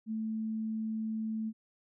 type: tone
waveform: sine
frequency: 220 Hz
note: A3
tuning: in tune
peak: -32 dBFS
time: 0.06-1.53 s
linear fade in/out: 50 ms
effects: none